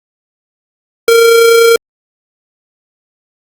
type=tone with amplitude modulation; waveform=square; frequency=461.5 Hz; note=A#4; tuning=17 cents flat; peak=-3 dBFS; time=1.08-1.76 s; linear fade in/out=2 ms; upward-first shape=sine; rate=30.2 Hz; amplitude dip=30%; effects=Opus 48 kbps